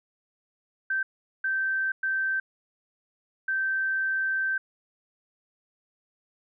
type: tone bursts at uneven times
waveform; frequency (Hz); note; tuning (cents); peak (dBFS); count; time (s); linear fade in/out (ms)
sine; 1555; G6; -14; -24; 4; 0.9-1.03 / 1.44-1.92 / 2.03-2.4 / 3.48-4.58; 5
effects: none